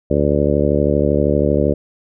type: harmonic tone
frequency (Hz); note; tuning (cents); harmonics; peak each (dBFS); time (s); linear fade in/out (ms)
72.7; D2; -17; 1 / 2 / 3 / 4 / 5 / 6 / 7 / 8; -21 / -21 / -21 / -21 / -21 / -21 / -21 / -21; 0.1-1.74; 10
effects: none